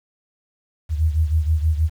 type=beating tone pair; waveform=sine; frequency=77.4 / 83.7 Hz; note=D#2 / E2; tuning=-9 / +27 cents; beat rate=6.3 Hz; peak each=-17 / -22 dBFS; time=0.89-1.9 s; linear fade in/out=50 ms; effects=8-bit